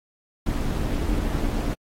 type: noise with amplitude modulation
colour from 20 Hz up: brown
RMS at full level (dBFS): -21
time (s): 0.46-1.74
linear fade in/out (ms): 5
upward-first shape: sine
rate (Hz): 258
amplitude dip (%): 75
effects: AAC 48 kbps